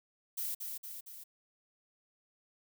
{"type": "noise with echo", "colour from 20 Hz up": "violet", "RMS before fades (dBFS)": -37, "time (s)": [0.37, 0.55], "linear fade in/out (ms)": 10, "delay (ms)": 230, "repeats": 3, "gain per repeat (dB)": -4, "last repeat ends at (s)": 1.24, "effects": []}